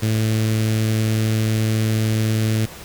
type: tone with notch filter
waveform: sawtooth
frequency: 110 Hz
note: A2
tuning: in tune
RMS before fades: -19 dBFS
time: 0.02-2.66 s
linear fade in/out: 10 ms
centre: 930 Hz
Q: 0.55
effects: pink hiss -38 dBFS RMS until 2.84 s